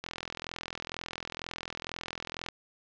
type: click train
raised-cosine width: 0.2 ms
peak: -18 dBFS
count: 104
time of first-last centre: 0.04-2.487 s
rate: 42.1 Hz
effects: low-pass 5000 Hz 12 dB/octave